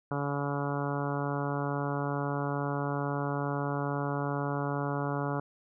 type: harmonic tone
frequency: 142.3 Hz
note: C#3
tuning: 46 cents sharp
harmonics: 1 / 2 / 3 / 4 / 5 / 6 / 7 / 8 / 9 / 10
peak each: -33 / -36 / -38 / -39 / -40 / -41 / -41 / -42 / -43 / -43 dBFS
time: 0.11-5.4 s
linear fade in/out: 2 ms
effects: none